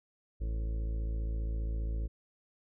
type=harmonic tone; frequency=55 Hz; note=A1; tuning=in tune; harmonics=1 / 2 / 3 / 4 / 5 / 6 / 8 / 9 / 10; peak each=-31 / -45 / -50 / -55 / -57 / -52 / -54 / -61 / -58 dBFS; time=0.4-2.08 s; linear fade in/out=20 ms; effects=none